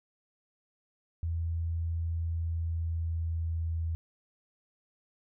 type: tone with pitch glide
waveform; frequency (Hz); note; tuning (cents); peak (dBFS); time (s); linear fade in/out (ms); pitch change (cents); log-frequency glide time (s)
sine; 83.1 to 82.15; E2 to E2; +15 to -5; -29; 1.23-3.95; 0; -20; 2.11-3.82
effects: none